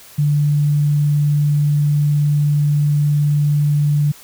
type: tone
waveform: sine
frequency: 146.83 Hz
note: D3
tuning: in tune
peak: -12 dBFS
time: 0.18-4.12 s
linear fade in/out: 10 ms
effects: white hiss -42 dBFS RMS until 4.23 s